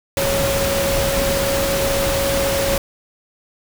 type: tone in noise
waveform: sine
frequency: 552 Hz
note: C#5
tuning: 7 cents flat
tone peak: -19 dBFS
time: 0.17-2.78 s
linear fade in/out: 2 ms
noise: pink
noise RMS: -21 dBFS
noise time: 0.17-2.78 s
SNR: -1 dB
effects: none